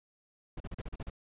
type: noise bursts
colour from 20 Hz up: brown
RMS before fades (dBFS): -39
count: 8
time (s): 0.57-1.1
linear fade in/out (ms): 5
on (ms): 33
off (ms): 38
effects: resampled to 8000 Hz